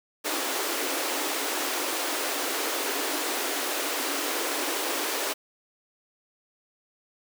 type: high-pass noise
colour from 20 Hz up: pink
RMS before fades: -29 dBFS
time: 0.24-5.34 s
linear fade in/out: 20 ms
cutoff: 270 Hz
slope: 96 dB/octave
effects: none